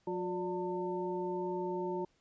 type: harmonic tone with a mistuned harmonic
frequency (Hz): 179.9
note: F#3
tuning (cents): -48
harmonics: 1 / 2 / 3 / 5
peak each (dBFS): -42 / -35 / -44 / -40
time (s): 0.07-2.05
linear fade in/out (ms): 5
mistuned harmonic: 3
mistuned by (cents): +130
effects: pink hiss -73 dBFS RMS until 2.2 s + resampled to 16000 Hz